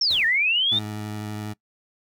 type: linear two-way sweep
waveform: sine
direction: down then up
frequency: 5600 to 1760 to 3697 Hz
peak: -18 dBFS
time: 0.01-0.79 s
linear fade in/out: 5 ms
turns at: 0.25 s
type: noise with exponential decay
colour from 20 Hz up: pink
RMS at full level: -37 dBFS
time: 0.1-0.61 s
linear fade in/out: 5 ms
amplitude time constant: 110 ms
type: tone with vibrato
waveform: 20% pulse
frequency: 105.8 Hz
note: G#2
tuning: 33 cents sharp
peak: -25 dBFS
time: 0.71-1.54 s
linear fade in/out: 20 ms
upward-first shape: sine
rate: 12 Hz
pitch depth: 15 cents each way
effects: noise-tail reverb RT60 0.1 s tail -22 dB re dry